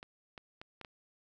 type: clicks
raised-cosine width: 0.3 ms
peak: -30 dBFS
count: 5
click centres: 0.029 / 0.378 / 0.615 / 0.813 / 0.848 s
effects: none